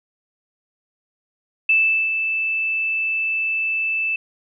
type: tone with ADSR envelope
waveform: sine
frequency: 2637 Hz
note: E7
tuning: in tune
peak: -12 dBFS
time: 1.69-4.16 s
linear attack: 5 ms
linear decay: 400 ms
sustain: -7 dB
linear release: 4 ms
effects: none